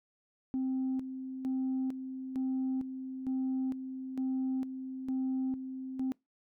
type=tone with tremolo; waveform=sine; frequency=261.6 Hz; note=C4; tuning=in tune; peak=-28 dBFS; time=0.54-6.12 s; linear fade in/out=0 ms; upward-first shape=square; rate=1.1 Hz; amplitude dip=65%; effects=noise-tail reverb RT60 0.2 s tail -26 dB re dry + tanh soft clip ceiling -27 dBFS